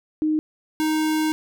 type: tone pair in turn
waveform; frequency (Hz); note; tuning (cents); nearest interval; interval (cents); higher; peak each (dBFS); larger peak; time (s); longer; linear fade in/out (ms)
sine / square; 309 / 311.5; D#4 / D#4; -12 / +2; unison; 14; second; -18 / -20; first; 0.22-0.39 / 0.8-1.32; second; 0
effects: none